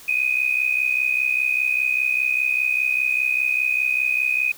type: tone pair together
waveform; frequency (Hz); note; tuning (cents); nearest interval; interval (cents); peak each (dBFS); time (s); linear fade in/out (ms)
sine; 2466 / 2531; D#7 / D#7; -16 / +29; unison; 45; -21; 0.08-4.52; 5
effects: white hiss -44 dBFS RMS until 4.57 s